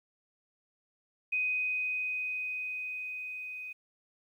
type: tone with level ramp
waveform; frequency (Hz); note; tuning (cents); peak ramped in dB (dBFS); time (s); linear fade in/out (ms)
sine; 2503; D#7; +10; -27 to -39; 1.32-3.73; 10
effects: 11-bit